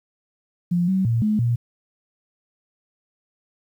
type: tone with pitch steps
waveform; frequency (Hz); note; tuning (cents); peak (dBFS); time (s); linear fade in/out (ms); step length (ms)
sine; 174.8 / 189.6 / 115.6 / 213.2 / 118.8; F3 / F#3 / A#2 / G#3 / A#2; +2 / +43 / -14 / +46 / +33; -17; 0.71-1.56; 10; 170
effects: 9-bit